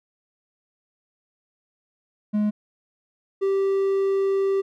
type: tone pair in turn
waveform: triangle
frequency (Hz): 210 / 390.4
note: G#3 / G4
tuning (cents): +19 / -7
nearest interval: major seventh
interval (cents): 1074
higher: second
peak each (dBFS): -17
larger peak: neither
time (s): 2.33-2.51 / 3.41-4.62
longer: second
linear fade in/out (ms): 20
effects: none